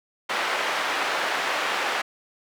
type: band-pass noise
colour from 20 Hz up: white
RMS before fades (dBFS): -26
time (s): 0.29-2.02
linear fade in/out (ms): 10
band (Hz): 510 to 2000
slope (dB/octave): 12
effects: none